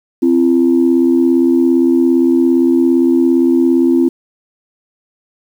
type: tone pair together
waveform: sine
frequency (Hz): 261.6 / 339.1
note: C4 / E4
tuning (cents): 0 / +49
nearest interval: major third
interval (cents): 449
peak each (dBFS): -10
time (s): 0.22-4.09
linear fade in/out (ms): 10
effects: tanh soft clip ceiling -1 dBFS + 7-bit